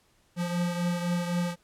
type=beating tone pair; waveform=square; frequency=174.3 / 178.2 Hz; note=F3 / F3; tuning=-3 / +35 cents; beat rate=3.9 Hz; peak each=-28 / -35 dBFS; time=0.36-1.56 s; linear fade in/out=50 ms; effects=pink hiss -66 dBFS RMS until 1.63 s + low-pass 12000 Hz 12 dB/octave